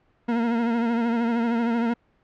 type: tone with vibrato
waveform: 40% pulse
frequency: 233.1 Hz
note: A#3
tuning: in tune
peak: -20 dBFS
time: 0.28-1.94 s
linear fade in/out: 10 ms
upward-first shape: triangle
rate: 13 Hz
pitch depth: 58 cents each way
effects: pink hiss -64 dBFS RMS until 2.23 s + low-pass 2000 Hz 12 dB/octave